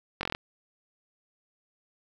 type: slowing click train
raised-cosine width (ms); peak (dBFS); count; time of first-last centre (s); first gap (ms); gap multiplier
0.3; -14; 7; 0.21-0.349; 21; 1.04
effects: 8-bit